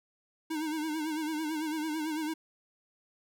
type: tone with vibrato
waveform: square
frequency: 311.1 Hz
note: D#4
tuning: in tune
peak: -32 dBFS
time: 0.5-2.34 s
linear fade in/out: 10 ms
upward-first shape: sine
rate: 9 Hz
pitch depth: 67 cents each way
effects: none